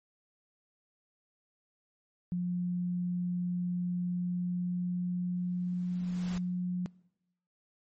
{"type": "tone with pitch glide", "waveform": "sine", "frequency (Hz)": [177.7, 179.56], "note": ["F3", "F3"], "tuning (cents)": [30, 48], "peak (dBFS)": -29, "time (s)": [2.32, 6.86], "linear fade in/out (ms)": 0, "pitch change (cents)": 18, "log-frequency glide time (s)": [3.98, 6.55]}
{"type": "noise with exponential growth", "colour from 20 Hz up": "pink", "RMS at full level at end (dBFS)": -43, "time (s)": [5.36, 6.38], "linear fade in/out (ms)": 1, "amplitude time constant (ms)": 220}
{"effects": ["noise-tail reverb RT60 0.9 s tail -23 dB re dry", "MP3 32 kbps"]}